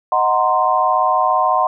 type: chord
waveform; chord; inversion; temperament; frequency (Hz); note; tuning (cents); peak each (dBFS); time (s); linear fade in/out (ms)
sine; C half-diminished seventh; first; equal; 622.3 / 740 / 932.3 / 1046.5; Eb5 / Gb5 / Bb5 / C6; 0 / 0 / 0 / 0; -21 / -17 / -20 / -16; 0.12-1.67; 2
effects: none